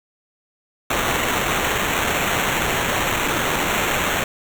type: noise with sample-and-hold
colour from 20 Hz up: white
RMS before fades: -21 dBFS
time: 0.9-4.24 s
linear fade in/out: 5 ms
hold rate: 4900 Hz
effects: none